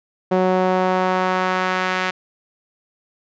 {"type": "tone with band-pass filter sweep", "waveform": "sawtooth", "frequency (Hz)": 185, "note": "F#3", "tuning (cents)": 0, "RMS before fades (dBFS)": -19, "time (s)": [0.31, 2.11], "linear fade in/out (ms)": 10, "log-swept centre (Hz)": [530, 1900], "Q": 1.1, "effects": ["resampled to 16000 Hz"]}